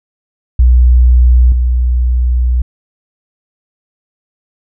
sine tone with level steps, 61.4 Hz, B1, 9 cents flat, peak -3 / -8 dBFS, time 0.59-2.62 s, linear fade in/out 5 ms, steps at 1.52 s, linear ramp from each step 2 ms, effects none

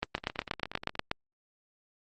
two click trains, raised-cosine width 0.3 ms, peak -12 / -22 dBFS, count 10 / 14, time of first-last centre 0.03-1.114 / 0.18-0.954 s, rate 8.3 / 16.8 Hz, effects Opus 24 kbps

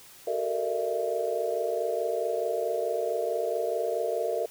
sine tone cluster, 377.4 / 438 / 462.6 / 604 / 671 Hz, F#4 / A4 / A#4 / D5 / E5, +34 / -8 / -13 / +48 / +31 cents, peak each -36 / -36 / -30 / -32 / -32 dBFS, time 0.27-4.46 s, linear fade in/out 5 ms, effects white hiss -51 dBFS RMS until 4.5 s

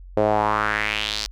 sawtooth tone with band-pass filter sweep, 106 Hz, G#2, 36 cents sharp, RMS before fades -22 dBFS, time 0.17-1.26 s, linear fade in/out 0 ms, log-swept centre 520 to 5000 Hz, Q 3.2, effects added 45 Hz sine -38 dBFS peak until 1.31 s

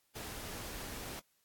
pink noise, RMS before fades -44 dBFS, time 0.15-1.2 s, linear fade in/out 10 ms, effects white hiss -75 dBFS RMS until 1.44 s + AAC 64 kbps

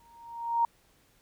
sine tone with exponential growth, 932.3 Hz, A#5, in tune, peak -20 dBFS, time 0-0.65 s, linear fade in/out 2 ms, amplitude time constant 140 ms, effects pink hiss -65 dBFS RMS until 1.21 s

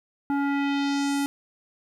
square tone with low-pass filter sweep, 281.1 Hz, C#4, 24 cents sharp, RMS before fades -25 dBFS, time 0.3-1.26 s, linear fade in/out 0 ms, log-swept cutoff 1100 to 12000 Hz, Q 1.6, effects 10-bit

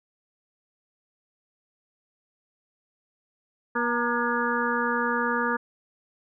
harmonic tone with a mistuned harmonic, 239.7 Hz, A#3, 48 cents sharp, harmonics 1 / 2 / 4 / 5 / 6 / 7, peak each -30 / -30 / -30 / -30 / -30 / -30 dBFS, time 3.75-5.57 s, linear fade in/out 10 ms, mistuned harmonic 4, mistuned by -57 cents, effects none

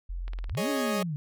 sine tone, 43.65 Hz, F1, in tune, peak -31 dBFS, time 0.09-0.52 s, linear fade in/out 10 ms
click train, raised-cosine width 0.3 ms, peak -28 dBFS, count 10, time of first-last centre 0.28-0.766 s, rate 18.5 Hz
sine linear two-way sweep, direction up then down, 40.84 to 293.2 to 139.4 Hz, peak -29 dBFS, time 0.49-1.16 s, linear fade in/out 0 ms, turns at 0.69 s
sawtooth chord, Ab suspended fourth, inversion none, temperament equal, 415.3 / 554.4 / 622.3 Hz, Ab4 / Db5 / Eb5, 0 / 0 / 0 cents, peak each -29 dBFS, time 0.57-1.03 s, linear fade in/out 5 ms
effects none

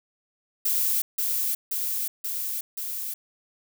violet noise with echo, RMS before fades -24 dBFS, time 0.65-1.02 s, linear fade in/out 5 ms, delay 530 ms, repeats 4, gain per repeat -2 dB, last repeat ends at 3.14 s, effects none

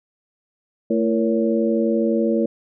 harmonic tone with a mistuned harmonic, 112.1 Hz, A2, 33 cents sharp, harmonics 2 / 3 / 4 / 5, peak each -20 / -22 / -23 / -24 dBFS, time 0.9-2.46 s, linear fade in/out 5 ms, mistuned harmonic 4, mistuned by +76 cents, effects none

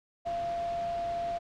sine tone in noise, 687 Hz, F5, 29 cents flat, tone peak -30 dBFS, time 0.25-1.39 s, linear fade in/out 20 ms, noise pink, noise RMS -45 dBFS, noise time 0.25-1.39 s, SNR +12 dB, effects low-pass 4000 Hz 12 dB/octave

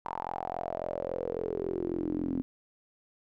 sawtooth tone with band-pass filter sweep, 43.65 Hz, F1, in tune, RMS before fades -34 dBFS, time 0.05-2.42 s, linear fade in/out 0 ms, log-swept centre 950 to 260 Hz, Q 7, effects none

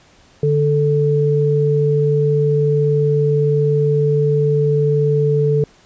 sine tone pair together, 146.6 / 439.3 Hz, D3 / A4, -3 / -3 cents, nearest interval octave + perfect fifth, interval 1900 cents, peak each -15 dBFS, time 0.43-5.64 s, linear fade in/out 2 ms, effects pink hiss -50 dBFS RMS until 5.85 s + resampled to 16000 Hz

